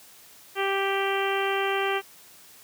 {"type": "harmonic tone", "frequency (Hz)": 392, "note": "G4", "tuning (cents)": 0, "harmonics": [1, 2, 3, 4, 5, 6, 7, 8], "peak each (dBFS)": [-27, -30, -32, -33, -34, -35, -35, -36], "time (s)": [0.55, 2.02], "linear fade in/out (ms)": 50, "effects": ["white hiss -51 dBFS RMS until 2.63 s", "high-pass 80 Hz 12 dB/octave"]}